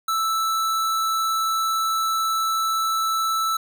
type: tone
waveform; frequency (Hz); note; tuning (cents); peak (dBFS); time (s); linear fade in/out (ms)
square; 1318.5; E6; 0; -21; 0.08-3.57; 5
effects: none